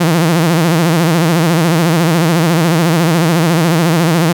sawtooth tone with vibrato, 165.6 Hz, E3, 8 cents sharp, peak -5 dBFS, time 0-4.33 s, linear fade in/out 10 ms, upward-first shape sine, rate 14 Hz, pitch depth 120 cents each way, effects none

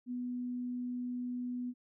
sine tone, 246.9 Hz, B3, in tune, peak -35 dBFS, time 0.06-1.74 s, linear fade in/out 50 ms, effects none

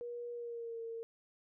sine tone with pitch glide, 478.7 to 457.3 Hz, A#4 to A#4, +46 to -33 cents, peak -40 dBFS, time 0.01-1.03 s, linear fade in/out 0 ms, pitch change -79 cents, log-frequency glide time 0.32-0.8 s, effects none

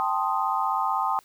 sine chord, A half-diminished seventh, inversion third, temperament equal, 784 / 880 / 1046.5 / 1244.5 Hz, G5 / A5 / C6 / Eb6, 0 / 0 / 0 / 0 cents, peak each -28 dBFS, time 0-1.19 s, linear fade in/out 0 ms, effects white hiss -58 dBFS RMS until 1.24 s

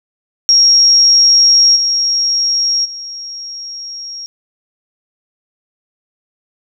sine tone with level steps, 5588 Hz, F8, in tune, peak -5 / -11 / -24 dBFS, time 0.49-4.26 s, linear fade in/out 0 ms, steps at 1.75 / 2.84 s, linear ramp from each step 20 ms, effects none

